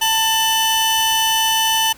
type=tone pair together; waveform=sawtooth; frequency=889.5 / 2992 Hz; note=A5 / F#7; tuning=+19 / +19 cents; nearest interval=octave + major sixth; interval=2100 cents; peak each=-14 dBFS; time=0.01-1.93 s; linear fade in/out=10 ms; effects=pink hiss -44 dBFS RMS until 1.97 s